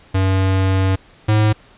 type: tone pair in turn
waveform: square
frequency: 95.2 / 107.29 Hz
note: F#2 / A2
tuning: +50 / -43 cents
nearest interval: major second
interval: 207 cents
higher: second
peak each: -14 / -12 dBFS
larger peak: second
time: 0.14-0.96 / 1.28-1.53 s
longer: first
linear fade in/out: 10 ms
effects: pink hiss -48 dBFS RMS until 1.77 s + resampled to 8000 Hz